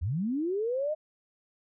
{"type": "linear sweep", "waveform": "sine", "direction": "up", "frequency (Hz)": [70.3, 631], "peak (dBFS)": -27, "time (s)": [0.01, 0.95], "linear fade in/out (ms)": 20, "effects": []}